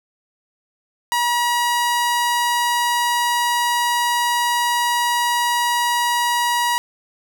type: tone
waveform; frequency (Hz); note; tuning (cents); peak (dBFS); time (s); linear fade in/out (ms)
sawtooth; 960; B5; -49; -13; 1.12-6.78; 0
effects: none